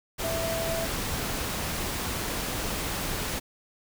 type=tone in noise; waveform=sine; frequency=660 Hz; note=E5; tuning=2 cents sharp; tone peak=-30 dBFS; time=0.23-0.87 s; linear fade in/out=20 ms; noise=pink; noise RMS=-31 dBFS; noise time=0.18-3.4 s; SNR=-2 dB; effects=none